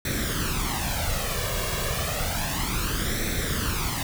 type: noise with flanger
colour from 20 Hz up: pink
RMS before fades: -27 dBFS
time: 0.05-4.03 s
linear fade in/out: 2 ms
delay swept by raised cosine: 0.51 to 1.81 ms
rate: 0.31 Hz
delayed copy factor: +0.7
effects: none